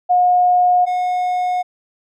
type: tone pair in turn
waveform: sine / triangle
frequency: 720 / 725 Hz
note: F#5 / F#5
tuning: -47 / -35 cents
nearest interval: unison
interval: 12 cents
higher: second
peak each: -10 / -14 dBFS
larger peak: first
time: 0.09-0.86 / 0.86-1.63 s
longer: neither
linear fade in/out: 20 ms
effects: none